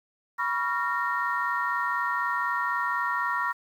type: tone cluster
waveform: sine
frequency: 974 / 1118 / 1380 / 1848 Hz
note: B5 / C#6 / F6 / A#6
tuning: -24 / +14 / -21 / -16 cents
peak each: -30 dBFS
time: 0.38-3.53 s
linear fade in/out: 20 ms
effects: tanh soft clip ceiling -15 dBFS + 9-bit

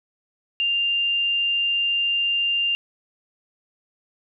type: tone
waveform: sine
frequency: 2794 Hz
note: F7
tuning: in tune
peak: -19 dBFS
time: 0.6-2.75 s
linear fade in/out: 0 ms
effects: none

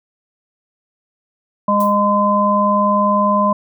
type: harmonic tone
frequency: 205 Hz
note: G#3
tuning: 22 cents flat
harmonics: 1 / 3 / 5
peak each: -17 / -18 / -14 dBFS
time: 1.68-3.53 s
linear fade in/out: 5 ms
type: noise with exponential decay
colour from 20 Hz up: violet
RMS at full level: -26 dBFS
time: 1.8-1.98 s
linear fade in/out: 5 ms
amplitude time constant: 39 ms
effects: none

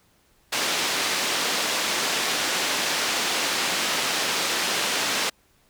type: band-pass noise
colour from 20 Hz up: white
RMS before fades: -25 dBFS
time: 0.52-5.3 s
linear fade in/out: 10 ms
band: 220 to 5000 Hz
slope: 12 dB/octave
effects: pink hiss -62 dBFS RMS until 5.69 s

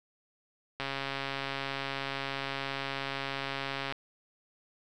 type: click train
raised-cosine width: 0.3 ms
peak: -18 dBFS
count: 429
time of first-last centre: 0.8-3.924 s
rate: 137 Hz
effects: none

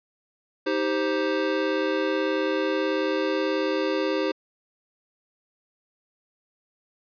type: chord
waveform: square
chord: C minor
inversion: first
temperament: just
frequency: 314 / 392.4 / 523.3 Hz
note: Eb4 / G4 / C5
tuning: +16 / +2 / 0 cents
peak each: -28 dBFS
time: 0.66-4.32 s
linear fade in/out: 10 ms
effects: resampled to 11025 Hz

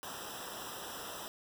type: noise with comb filter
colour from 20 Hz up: pink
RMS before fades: -44 dBFS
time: 0.03-1.28 s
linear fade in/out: 0 ms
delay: 0.45 ms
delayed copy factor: -0.95
effects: none

